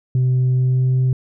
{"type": "tone with pitch glide", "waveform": "sine", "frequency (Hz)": [127.7, 128.89], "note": ["C3", "C3"], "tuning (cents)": [-42, -26], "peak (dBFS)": -11, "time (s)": [0.15, 1.13], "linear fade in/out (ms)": 2, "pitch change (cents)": 16, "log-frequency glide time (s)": [0.53, 0.88], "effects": ["tanh soft clip ceiling -12 dBFS"]}